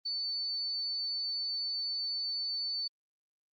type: tone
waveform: sine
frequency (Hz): 4504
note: C#8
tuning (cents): +27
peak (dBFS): -32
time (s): 0.05-2.88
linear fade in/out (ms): 10
effects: Opus 24 kbps